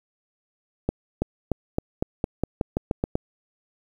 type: accelerating click train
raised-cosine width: 2 ms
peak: -9 dBFS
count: 12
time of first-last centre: 0.89-3.154 s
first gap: 330 ms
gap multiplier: 0.9
effects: 8-bit